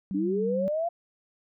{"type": "tone", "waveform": "sine", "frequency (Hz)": 192.7, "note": "G3", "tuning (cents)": -29, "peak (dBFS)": -29, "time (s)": [0.11, 0.68], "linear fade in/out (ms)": 0}
{"type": "linear sweep", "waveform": "sine", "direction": "up", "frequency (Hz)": [280.9, 698.5], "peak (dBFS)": -25, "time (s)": [0.14, 0.89], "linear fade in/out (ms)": 10}
{"effects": []}